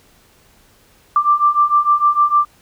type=beating tone pair; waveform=sine; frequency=1174.7 / 1181.3 Hz; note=D6 / D6; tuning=0 / +10 cents; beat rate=6.6 Hz; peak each=-15 / -13 dBFS; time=1.16-2.45 s; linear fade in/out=2 ms; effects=pink hiss -52 dBFS RMS until 2.61 s